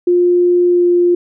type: tone with pitch glide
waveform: sine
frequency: 353.6 to 351.2 Hz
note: F4 to F4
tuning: +22 to +10 cents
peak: -8 dBFS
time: 0.07-1.15 s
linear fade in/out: 5 ms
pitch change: -12 cents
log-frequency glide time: 0.67-0.86 s
effects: none